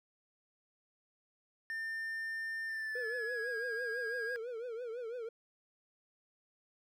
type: tone with pitch glide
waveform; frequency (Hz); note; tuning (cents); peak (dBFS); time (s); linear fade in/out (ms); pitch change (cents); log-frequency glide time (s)
triangle; 1800 to 1631.6; A6 to G#6; +39 to -31; -35; 1.7-4.36; 0; -170; 2.66-3.58
type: tone with vibrato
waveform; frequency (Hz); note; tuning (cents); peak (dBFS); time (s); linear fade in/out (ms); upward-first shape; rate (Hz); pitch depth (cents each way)
triangle; 472.2; A#4; +22; -37; 2.95-5.29; 5; triangle; 6; 140
effects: none